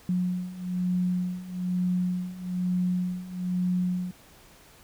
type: beating tone pair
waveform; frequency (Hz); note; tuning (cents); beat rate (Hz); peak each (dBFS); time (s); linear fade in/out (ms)
sine; 180 / 181.1; F#3 / F#3; -47 / -37; 1.1; -30 / -27; 0.09-4.11; 2
effects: pink hiss -54 dBFS RMS until 4.83 s